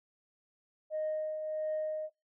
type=tone with tremolo; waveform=sine; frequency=620 Hz; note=D#5; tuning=6 cents flat; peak=-29 dBFS; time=0.9-2.1 s; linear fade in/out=50 ms; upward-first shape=triangle; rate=1.5 Hz; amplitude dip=50%; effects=noise-tail reverb RT60 0.2 s tail -22 dB re dry + tanh soft clip ceiling -28 dBFS